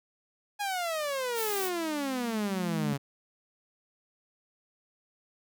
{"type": "exponential sweep", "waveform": "sawtooth", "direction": "down", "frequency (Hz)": [834, 137], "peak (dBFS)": -26, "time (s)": [0.59, 2.98], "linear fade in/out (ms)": 20}
{"type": "tone with exponential growth", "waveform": "sine", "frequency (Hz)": 211.3, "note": "G#3", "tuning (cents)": 30, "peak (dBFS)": -28, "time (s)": [0.95, 2.93], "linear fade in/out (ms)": 0, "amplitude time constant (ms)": 430}
{"type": "noise", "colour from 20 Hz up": "blue", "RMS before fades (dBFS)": -35, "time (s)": [1.34, 1.71], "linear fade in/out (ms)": 50}
{"effects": []}